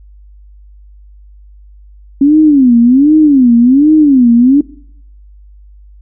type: tone with vibrato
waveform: sine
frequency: 270 Hz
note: C#4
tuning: 45 cents flat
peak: -3 dBFS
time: 2.21-4.61 s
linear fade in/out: 5 ms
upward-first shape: sine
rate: 1.3 Hz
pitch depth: 250 cents each way
effects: noise-tail reverb RT60 0.7 s tail -22 dB re dry + added 50 Hz sine -35 dBFS peak until 6.01 s